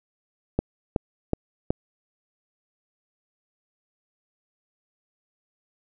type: click train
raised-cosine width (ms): 2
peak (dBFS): -8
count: 4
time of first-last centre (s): 0.59-1.705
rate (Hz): 2.69
effects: none